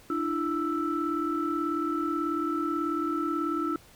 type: tone cluster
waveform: sine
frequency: 298.8 / 337.1 / 1322 Hz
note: D4 / E4 / E6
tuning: +30 / +39 / +5 cents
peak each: -30 dBFS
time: 0.1-3.76 s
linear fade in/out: 2 ms
effects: tanh soft clip ceiling -18 dBFS + pink hiss -55 dBFS RMS until 3.95 s